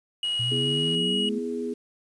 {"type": "tone", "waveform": "triangle", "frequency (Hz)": 2900, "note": "F#7", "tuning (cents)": -35, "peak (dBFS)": -23, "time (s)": [0.23, 1.29], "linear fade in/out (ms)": 2}
{"type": "click train", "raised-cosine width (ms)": 0.2, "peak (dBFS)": -30, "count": 61, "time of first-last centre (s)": [0.25, 0.948], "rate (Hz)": 85.9}
{"type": "exponential sweep", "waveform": "sine", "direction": "up", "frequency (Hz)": [115.8, 226.3], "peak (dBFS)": -28, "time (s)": [0.39, 1.39], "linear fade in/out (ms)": 10}
{"type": "chord", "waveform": "sine", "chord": "E major", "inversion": "second", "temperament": "equal", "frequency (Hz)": [246.9, 329.6, 415.3], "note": ["B3", "E4", "G#4"], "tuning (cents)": [0, 0, 0], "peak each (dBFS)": [-31, -36, -30], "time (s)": [0.51, 1.74], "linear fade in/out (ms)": 10}
{"effects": ["resampled to 22050 Hz", "9-bit"]}